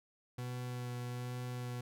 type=tone with vibrato; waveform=40% pulse; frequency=123.47 Hz; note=B2; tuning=in tune; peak=-38 dBFS; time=0.38-1.81 s; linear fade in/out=5 ms; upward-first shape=sine; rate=1.2 Hz; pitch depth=13 cents each way; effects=none